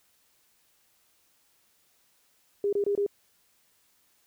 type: tone bursts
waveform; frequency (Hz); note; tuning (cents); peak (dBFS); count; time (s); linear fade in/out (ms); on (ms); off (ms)
sine; 404.8; G#4; -44; -23; 4; 2.64-3.064; 2; 88; 24
effects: white hiss -67 dBFS RMS until 4.26 s